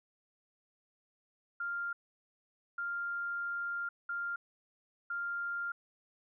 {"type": "tone bursts at uneven times", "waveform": "sine", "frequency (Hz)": 1396.9, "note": "F6", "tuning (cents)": 0, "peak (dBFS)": -34, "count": 4, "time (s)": [[1.6, 1.93], [2.78, 3.89], [4.09, 4.36], [5.1, 5.72]], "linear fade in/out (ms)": 5, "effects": []}